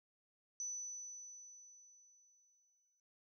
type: tone with exponential decay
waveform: sine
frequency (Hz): 5980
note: F#8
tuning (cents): +17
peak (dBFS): -39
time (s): 0.6-3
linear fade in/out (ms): 1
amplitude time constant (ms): 520
effects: none